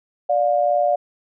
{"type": "tone pair together", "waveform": "sine", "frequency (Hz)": [587, 710.1], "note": ["D5", "F5"], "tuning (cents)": [-1, 29], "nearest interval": "minor third", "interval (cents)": 330, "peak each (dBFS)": -18, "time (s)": [0.29, 0.96], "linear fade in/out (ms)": 10, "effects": []}